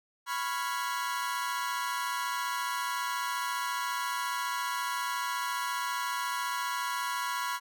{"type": "chord", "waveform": "40% pulse", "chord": "C# dominant seventh", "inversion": "third", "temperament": "equal with one note detuned", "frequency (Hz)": [987.8, 1102.3, 1396.9, 1661.2], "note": ["B5", "C#6", "E#6", "G#6"], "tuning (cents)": [0, -10, 0, 0], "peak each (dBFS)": [-33, -36, -37, -39], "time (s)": [0.26, 7.6], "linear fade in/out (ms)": 50, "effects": []}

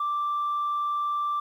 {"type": "tone", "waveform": "sine", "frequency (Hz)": 1174.7, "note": "D6", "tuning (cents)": 0, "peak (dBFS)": -23, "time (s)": [0, 1.4], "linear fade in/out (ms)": 5, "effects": ["tanh soft clip ceiling -22 dBFS", "10-bit"]}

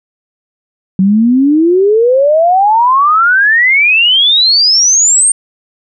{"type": "exponential sweep", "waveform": "sine", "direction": "up", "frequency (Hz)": [185, 8870], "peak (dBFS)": -5, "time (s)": [0.99, 5.32], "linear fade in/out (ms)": 2, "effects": []}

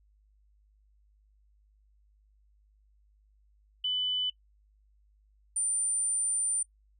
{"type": "tone pair in turn", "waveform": "sine", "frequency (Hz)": [3000, 9113], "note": ["F#7", "C#9"], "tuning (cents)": [23, 47], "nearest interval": "octave + perfect fifth", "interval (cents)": 1924, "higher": "second", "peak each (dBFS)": -27, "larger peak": "neither", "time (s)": [[3.84, 4.3], [5.56, 6.63]], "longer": "second", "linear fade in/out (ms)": 5, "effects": ["noise-tail reverb RT60 0.1 s tail -23 dB re dry", "added 51 Hz sine -62 dBFS peak until 6.99 s"]}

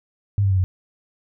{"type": "tone with pitch steps", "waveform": "sine", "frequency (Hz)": [100.9, 97.8, 94.8, 91.89], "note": ["G#2", "G2", "F#2", "F#2"], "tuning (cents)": [-49, -4, 43, -11], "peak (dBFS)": -15, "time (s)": [0.38, 0.64], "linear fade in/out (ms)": 0, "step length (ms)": 65, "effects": []}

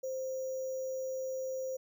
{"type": "tone with sample-and-hold", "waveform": "sine", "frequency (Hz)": 523.3, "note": "C5", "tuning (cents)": 0, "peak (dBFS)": -34, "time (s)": [0.03, 1.77], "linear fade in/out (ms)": 10, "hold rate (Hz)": 6300, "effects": []}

